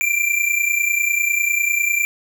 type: tone pair together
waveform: square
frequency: 2349 / 2379 Hz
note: D7 / D7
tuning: 0 / +22 cents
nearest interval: unison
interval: 22 cents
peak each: -20 dBFS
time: 0.01-2.05 s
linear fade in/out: 0 ms
effects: none